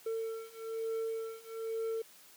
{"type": "beating tone pair", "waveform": "triangle", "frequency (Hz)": [449.1, 450.2], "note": ["A4", "A4"], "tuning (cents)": [35, 40], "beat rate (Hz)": 1.1, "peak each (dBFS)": [-37, -36], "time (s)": [0.06, 2.02], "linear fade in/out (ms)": 5, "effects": ["white hiss -58 dBFS RMS until 2.36 s", "high-pass 150 Hz 12 dB/octave"]}